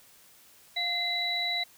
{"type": "tone cluster", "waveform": "sine", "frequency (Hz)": [708, 2064, 3935], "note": ["F5", "C7", "B7"], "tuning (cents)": [23, -24, -7], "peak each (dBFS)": [-37, -32, -29], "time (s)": [0.76, 1.64], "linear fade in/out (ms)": 10, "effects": ["white hiss -57 dBFS RMS until 1.77 s"]}